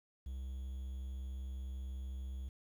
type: tone with quantisation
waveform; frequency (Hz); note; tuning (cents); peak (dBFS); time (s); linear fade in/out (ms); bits
triangle; 65.41; C2; 0; -38; 0.26-2.49; 5; 11
effects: none